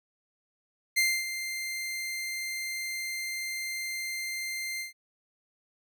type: tone with ADSR envelope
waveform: sawtooth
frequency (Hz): 2093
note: C7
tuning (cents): 0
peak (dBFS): -18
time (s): 0.96-4.93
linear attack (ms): 18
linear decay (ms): 260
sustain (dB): -11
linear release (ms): 130
effects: none